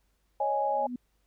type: chord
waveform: sine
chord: C# suspended second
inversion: none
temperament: equal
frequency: 554.4 / 622.3 / 830.6 Hz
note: C#5 / D#5 / G#5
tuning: 0 / 0 / 0 cents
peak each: -31 / -33 / -27 dBFS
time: 0.4-0.87 s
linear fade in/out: 5 ms
type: tone with exponential growth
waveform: sine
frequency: 246.6 Hz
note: B3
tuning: 2 cents flat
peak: -30 dBFS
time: 0.61-0.96 s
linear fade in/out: 5 ms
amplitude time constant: 75 ms
effects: added 50 Hz sine -70 dBFS peak until 1.26 s + pink hiss -75 dBFS RMS until 1.26 s